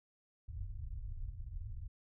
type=low-pass noise; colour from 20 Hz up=pink; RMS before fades=-43 dBFS; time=0.48-1.88 s; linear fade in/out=10 ms; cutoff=110 Hz; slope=48 dB/octave; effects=none